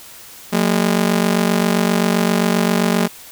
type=ring-modulated tone; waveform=sawtooth; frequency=204 Hz; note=G#3; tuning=31 cents flat; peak=-7 dBFS; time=0.52-3.08 s; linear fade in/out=20 ms; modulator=23.8 Hz; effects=white hiss -39 dBFS RMS until 3.31 s